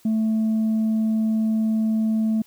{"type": "tone", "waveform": "sine", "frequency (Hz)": 220, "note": "A3", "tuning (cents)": 0, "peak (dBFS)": -16, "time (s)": [0.05, 2.42], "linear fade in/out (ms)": 5, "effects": ["tanh soft clip ceiling -17 dBFS", "white hiss -56 dBFS RMS until 2.46 s"]}